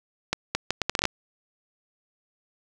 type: accelerating click train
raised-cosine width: 0.2 ms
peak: -6 dBFS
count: 10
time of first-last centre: 0.33-1.054 s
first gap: 220 ms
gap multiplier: 0.71
effects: none